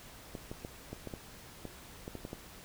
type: clicks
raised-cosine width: 2 ms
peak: -27 dBFS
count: 11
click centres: 0.352 / 0.515 / 0.649 / 0.93 / 1.073 / 1.138 / 1.653 / 2.079 / 2.153 / 2.251 / 2.331 s
effects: pink hiss -52 dBFS RMS until 2.64 s